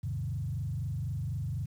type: tone with frequency modulation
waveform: sine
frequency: 116.54 Hz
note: A#2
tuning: in tune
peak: -31 dBFS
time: 0.03-1.66 s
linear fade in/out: 10 ms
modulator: 24 Hz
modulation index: 1.5
effects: 10-bit

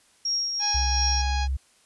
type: tone with tremolo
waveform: sine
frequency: 5588 Hz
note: F8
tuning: in tune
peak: -22 dBFS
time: 0.25-1.22 s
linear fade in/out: 5 ms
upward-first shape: triangle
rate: 2.8 Hz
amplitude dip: 45%
type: harmonic tone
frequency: 828 Hz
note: G#5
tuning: 5 cents flat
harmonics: 1 / 2 / 3 / 4 / 5 / 6 / 7 / 8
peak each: -30 / -37 / -37 / -40 / -38 / -39 / -44 / -45 dBFS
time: 0.59-1.48 s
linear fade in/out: 50 ms
type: tone with pitch glide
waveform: sine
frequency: 65.41 to 66.78 Hz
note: C2 to C2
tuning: 0 to +36 cents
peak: -23 dBFS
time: 0.74-1.57 s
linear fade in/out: 10 ms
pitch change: +36 cents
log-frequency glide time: 0.99-1.32 s
effects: white hiss -60 dBFS RMS until 1.85 s + resampled to 24000 Hz

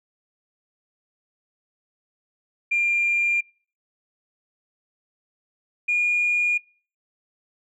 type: tone pair in turn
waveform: sine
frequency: 2393 / 2431 Hz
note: D7 / D#7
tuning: +32 / -41 cents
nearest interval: unison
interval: 27 cents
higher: second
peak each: -18 dBFS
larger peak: neither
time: 2.71-3.41 / 5.88-6.58 s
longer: neither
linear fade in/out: 10 ms
effects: noise-tail reverb RT60 0.4 s tail -23 dB re dry + tanh soft clip ceiling -14 dBFS

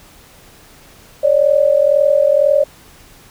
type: tone pair together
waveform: sine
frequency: 554.4 / 596.4 Hz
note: C#5 / D5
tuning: 0 / +27 cents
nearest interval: minor second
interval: 127 cents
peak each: -12 dBFS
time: 1.23-2.64 s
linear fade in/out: 10 ms
effects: pink hiss -44 dBFS RMS until 3.3 s

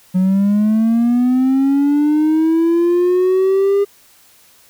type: linear sweep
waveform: triangle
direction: up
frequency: 182.1 to 404.5 Hz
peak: -8 dBFS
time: 0.14-3.85 s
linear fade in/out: 20 ms
effects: tanh soft clip ceiling -5 dBFS + white hiss -49 dBFS RMS until 4.69 s

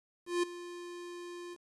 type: tone with ADSR envelope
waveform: square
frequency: 350.2 Hz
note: F4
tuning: 5 cents sharp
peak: -27 dBFS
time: 0.26-1.57 s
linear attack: 170 ms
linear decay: 9 ms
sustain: -16 dB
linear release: 45 ms
effects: resampled to 24000 Hz + 10-bit

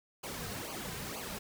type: noise with flanger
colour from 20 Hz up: pink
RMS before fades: -41 dBFS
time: 0.23-1.39 s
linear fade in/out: 10 ms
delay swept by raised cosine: 0.54 to 3.54 ms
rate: 2.1 Hz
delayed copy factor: -0.8
effects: none

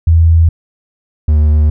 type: tone pair in turn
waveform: sine / triangle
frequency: 82.41 / 75.68 Hz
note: E2 / D#2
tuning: 0 / -47 cents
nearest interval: minor second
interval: 147 cents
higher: first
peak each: -4 dBFS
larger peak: neither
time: 0.07-0.49 / 1.28-1.7 s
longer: neither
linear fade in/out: 5 ms
effects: none

